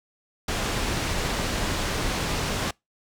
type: low-pass noise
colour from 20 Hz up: pink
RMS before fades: -27 dBFS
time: 0.48-2.71 s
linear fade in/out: 5 ms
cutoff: 7100 Hz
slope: 12 dB/octave
effects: noise-tail reverb RT60 0.2 s tail -26 dB re dry